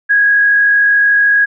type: tone with frequency modulation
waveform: sine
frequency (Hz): 1652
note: G#6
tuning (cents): -10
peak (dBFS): -7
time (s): 0.09-1.46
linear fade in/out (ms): 20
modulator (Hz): 46.5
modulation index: 0.46
effects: none